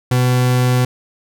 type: tone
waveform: 40% pulse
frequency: 125.3 Hz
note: B2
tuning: 25 cents sharp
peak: -11 dBFS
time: 0.11-0.85 s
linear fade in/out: 5 ms
effects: none